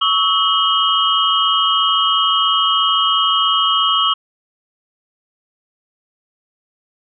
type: tone cluster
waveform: sine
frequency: 1122 / 1299 / 2905 / 3167 Hz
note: C#6 / E6 / F#7 / G7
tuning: +21 / -26 / -32 / +17 cents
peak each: -18 dBFS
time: 0.01-4.14 s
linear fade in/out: 10 ms
effects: none